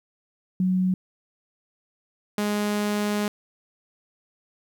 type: tone pair in turn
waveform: sine / sawtooth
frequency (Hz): 185 / 207.7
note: F#3 / G#3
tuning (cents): 0 / 0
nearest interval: major second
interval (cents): 200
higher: second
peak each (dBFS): -19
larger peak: neither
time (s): 0.6-0.94 / 2.38-3.28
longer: second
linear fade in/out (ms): 2
effects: 10-bit